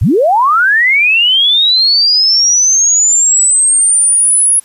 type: linear sweep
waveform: sine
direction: up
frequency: 63.4 to 10548 Hz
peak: -6 dBFS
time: 0.01-4.6 s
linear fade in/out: 10 ms
effects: white hiss -45 dBFS RMS until 4.64 s + resampled to 32000 Hz